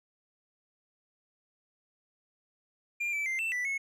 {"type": "tone with pitch steps", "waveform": "triangle", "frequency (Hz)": [2396, 2317, 2089, 2672, 1975, 2189], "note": ["D7", "D7", "C7", "E7", "B6", "C#7"], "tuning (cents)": [34, -24, -3, 23, 0, -22], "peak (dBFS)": -28, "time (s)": [3, 3.78], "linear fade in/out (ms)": 10, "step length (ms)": 130, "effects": []}